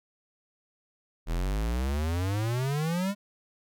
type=exponential sweep; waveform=square; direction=up; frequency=39.57 to 206.5 Hz; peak=-27 dBFS; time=1.26-3.15 s; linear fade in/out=50 ms; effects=none